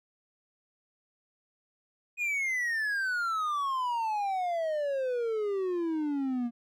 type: exponential sweep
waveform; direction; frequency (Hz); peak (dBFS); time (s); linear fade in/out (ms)
triangle; down; 2489 to 233.1; -26; 2.17-6.51; 50
effects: none